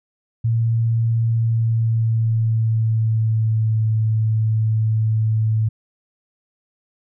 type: tone with pitch glide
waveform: sine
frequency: 114.5 to 109.96 Hz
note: A#2 to A2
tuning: -31 to -1 cents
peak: -15 dBFS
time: 0.44-5.69 s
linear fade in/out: 10 ms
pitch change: -70 cents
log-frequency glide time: 1.24-3.85 s
effects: none